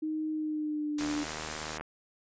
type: tone with pitch glide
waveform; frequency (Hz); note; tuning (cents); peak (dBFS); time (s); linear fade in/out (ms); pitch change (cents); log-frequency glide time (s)
sine; 311.1 to 296; D#4 to D4; 0 to +14; -30; 0.02-1.24; 10; -86; 0.31-1.01
type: noise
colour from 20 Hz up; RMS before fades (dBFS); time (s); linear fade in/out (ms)
white; -38; 0.98-1.78; 5
type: click train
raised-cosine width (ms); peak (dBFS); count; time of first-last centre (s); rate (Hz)
0.5; -23; 63; 1.01-1.81; 77.5
effects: resampled to 16000 Hz